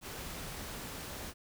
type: noise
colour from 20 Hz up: pink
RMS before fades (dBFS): -43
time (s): 0.01-1.34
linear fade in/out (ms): 50
effects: none